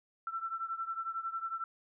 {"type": "beating tone pair", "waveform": "sine", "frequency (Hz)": [1337, 1348], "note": ["E6", "E6"], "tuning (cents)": [24, 38], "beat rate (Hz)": 11, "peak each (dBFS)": [-37, -40], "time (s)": [0.27, 1.64], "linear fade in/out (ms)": 2, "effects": []}